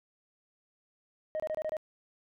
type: tone bursts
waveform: sine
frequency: 622.3 Hz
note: D#5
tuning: in tune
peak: -28 dBFS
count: 6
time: 1.35-1.768 s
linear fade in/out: 0 ms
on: 48 ms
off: 26 ms
effects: tanh soft clip ceiling -29 dBFS